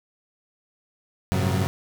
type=tone cluster; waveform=35% pulse; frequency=95.2 / 108.7 / 135.2 / 182.1 Hz; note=F#2 / A2 / C#3 / F#3; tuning=+50 / -21 / -43 / -27 cents; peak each=-22 / -28 / -25 / -27 dBFS; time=1.32-1.67 s; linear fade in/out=0 ms; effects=8-bit